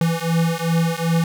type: beating tone pair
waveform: square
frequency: 164.81 / 167.41 Hz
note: E3 / E3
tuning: 0 / +27 cents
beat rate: 2.6 Hz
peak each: -21 dBFS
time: 0.01-1.24 s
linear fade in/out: 2 ms
effects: none